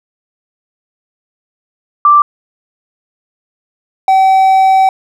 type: tone pair in turn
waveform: sine / triangle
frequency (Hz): 1174.7 / 765.4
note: D6 / G5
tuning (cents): 0 / -42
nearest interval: perfect fifth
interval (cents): 742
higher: first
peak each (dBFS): -3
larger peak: neither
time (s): 2.05-2.22 / 4.08-4.89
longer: second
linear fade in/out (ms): 2
effects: none